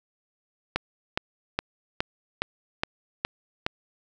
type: click train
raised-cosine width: 0.3 ms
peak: -8 dBFS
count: 8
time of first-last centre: 0.76-3.665 s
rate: 2.41 Hz
effects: none